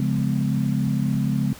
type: chord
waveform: sine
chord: C# dominant seventh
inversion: none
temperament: equal with one note detuned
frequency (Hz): 138.59 / 174.61 / 207.7 / 251.7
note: C#3 / E#3 / G#3 / B3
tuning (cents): 0 / 0 / 0 / +33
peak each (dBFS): -23 / -28 / -24 / -27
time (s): 0-1.53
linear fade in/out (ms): 2
effects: pink hiss -43 dBFS RMS until 1.59 s